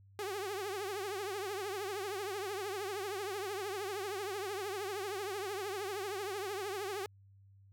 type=tone with vibrato; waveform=sawtooth; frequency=396.7 Hz; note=G4; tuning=21 cents sharp; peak=-33 dBFS; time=0.19-7.06 s; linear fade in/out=0 ms; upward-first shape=triangle; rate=13 Hz; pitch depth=150 cents each way; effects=added 98 Hz sine -58 dBFS peak until 7.72 s